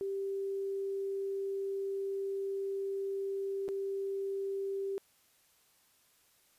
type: tone with dropouts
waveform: sine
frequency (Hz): 392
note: G4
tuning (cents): 0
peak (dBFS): -33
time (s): 0.01-4.98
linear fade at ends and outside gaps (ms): 0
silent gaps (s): 3.681-3.688
effects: white hiss -68 dBFS RMS until 6.58 s + resampled to 32000 Hz